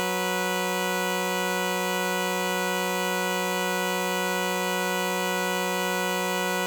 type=tone pair together; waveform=10% pulse; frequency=183.9 / 491 Hz; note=F#3 / B4; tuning=-10 / -10 cents; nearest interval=octave + perfect fourth; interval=1700 cents; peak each=-19 dBFS; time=0-6.66 s; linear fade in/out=0 ms; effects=none